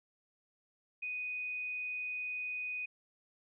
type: tone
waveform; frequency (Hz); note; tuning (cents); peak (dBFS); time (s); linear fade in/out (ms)
sine; 2489; D#7; 0; -36; 1.02-2.86; 10
effects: none